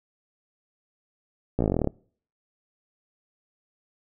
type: slowing click train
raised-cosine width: 2 ms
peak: -10 dBFS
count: 14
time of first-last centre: 1.59-1.873 s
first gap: 16 ms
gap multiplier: 1.05
effects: noise-tail reverb RT60 0.5 s tail -25 dB re dry